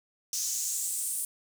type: noise with high-pass filter sweep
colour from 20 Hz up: pink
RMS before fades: -32 dBFS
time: 0.33-1.25 s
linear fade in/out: 2 ms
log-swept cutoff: 5900 to 9500 Hz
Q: 3.6
effects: none